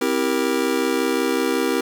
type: chord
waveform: square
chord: C dominant seventh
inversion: none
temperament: just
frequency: 261.6 / 327 / 392.4 / 470.9 Hz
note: C4 / E4 / G4 / Bb4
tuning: 0 / -14 / +2 / +18 cents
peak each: -25 dBFS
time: 0.01-1.81 s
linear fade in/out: 5 ms
effects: none